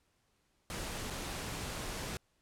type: noise with dropouts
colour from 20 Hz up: pink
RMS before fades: -40 dBFS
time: 0.7-2.17 s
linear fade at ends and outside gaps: 0 ms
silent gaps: 1.101-1.105 s
effects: pink hiss -75 dBFS RMS until 2.41 s + low-pass 11000 Hz 12 dB/octave